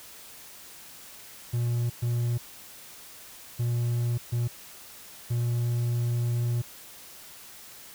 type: tone bursts at uneven times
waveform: triangle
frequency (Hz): 119.4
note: A#2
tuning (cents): +42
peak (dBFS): -22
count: 5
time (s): 1.53-1.9 / 2.02-2.38 / 3.59-4.18 / 4.32-4.48 / 5.3-6.62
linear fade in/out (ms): 10
effects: white hiss -47 dBFS RMS until 7.94 s